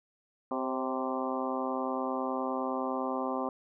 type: harmonic tone with a mistuned harmonic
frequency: 129.9 Hz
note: C3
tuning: 12 cents flat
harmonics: 2 / 3 / 4 / 5 / 6 / 7 / 8 / 9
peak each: -35 / -39 / -37 / -40 / -38 / -42 / -38 / -41 dBFS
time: 0.51-3.49 s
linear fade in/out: 2 ms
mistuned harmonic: 4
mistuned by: +37 cents
effects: none